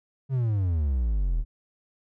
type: exponential sweep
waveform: triangle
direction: down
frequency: 138.6 to 37.02 Hz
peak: -20 dBFS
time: 0.29-1.45 s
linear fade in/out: 50 ms
effects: none